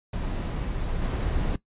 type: noise with level steps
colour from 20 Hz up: brown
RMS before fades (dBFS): -29 / -26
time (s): 0.13-1.56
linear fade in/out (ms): 5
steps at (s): 1.02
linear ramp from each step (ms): 2
effects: noise-tail reverb RT60 0.1 s tail -18 dB re dry + resampled to 8000 Hz